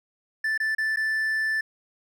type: tone with dropouts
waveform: triangle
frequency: 1760 Hz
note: A6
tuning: in tune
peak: -21 dBFS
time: 0.44-1.61 s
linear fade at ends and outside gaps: 5 ms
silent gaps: 0.577-0.6 / 0.75-0.782 / 0.961-0.97 s
effects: none